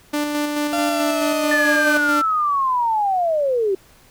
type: tone with tremolo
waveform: sawtooth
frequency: 295.2 Hz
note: D4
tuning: 9 cents sharp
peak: -15 dBFS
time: 0.13-2.22 s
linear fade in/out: 10 ms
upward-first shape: square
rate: 4.6 Hz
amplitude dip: 30%
type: tone with pitch glide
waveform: 35% pulse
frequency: 687 to 601.5 Hz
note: F5 to D5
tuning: -29 to +41 cents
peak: -19 dBFS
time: 0.73-1.97 s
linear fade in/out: 0 ms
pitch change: -230 cents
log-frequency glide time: 0.86-1.62 s
type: linear sweep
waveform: sine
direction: down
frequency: 1778 to 370 Hz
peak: -16 dBFS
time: 1.51-3.75 s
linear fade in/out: 5 ms
effects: pink hiss -51 dBFS RMS until 4.1 s